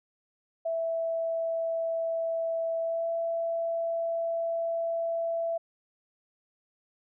sine tone with pitch glide, 659.3 to 667 Hz, E5 to E5, 0 to +20 cents, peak -27 dBFS, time 0.65-5.58 s, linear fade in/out 10 ms, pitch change +20 cents, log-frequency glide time 2.8-3.09 s, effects none

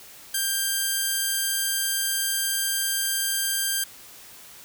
5% pulse tone, 1587 Hz, G6, 21 cents sharp, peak -12 dBFS, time 0.34-3.84 s, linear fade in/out 5 ms, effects white hiss -46 dBFS RMS until 4.64 s

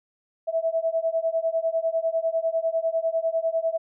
sine beating tone pair, 650 / 660 Hz, E5 / E5, -24 / +2 cents, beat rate 10 Hz, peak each -25 dBFS, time 0.47-3.78 s, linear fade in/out 20 ms, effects none

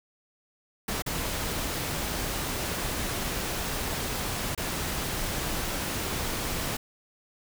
pink noise with dropouts, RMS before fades -31 dBFS, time 0.88-6.77 s, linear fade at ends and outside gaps 5 ms, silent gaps 1.022-1.062 / 4.55-4.576 s, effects none

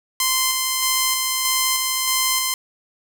5% pulse tone with tremolo, 1039 Hz, C6, 12 cents flat, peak -5 dBFS, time 0.2-2.54 s, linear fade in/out 2 ms, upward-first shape square, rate 1.6 Hz, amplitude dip 25%, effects 7-bit

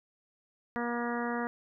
harmonic tone, 238.4 Hz, A#3, 39 cents sharp, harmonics 1 / 2 / 3 / 4 / 5 / 6 / 7 / 8, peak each -34 / -37 / -39 / -40 / -41 / -42 / -42 / -43 dBFS, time 0.76-1.47 s, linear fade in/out 0 ms, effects none

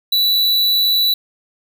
square tone, 3951 Hz, B7, in tune, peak -13 dBFS, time 0.12-1.14 s, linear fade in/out 5 ms, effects none

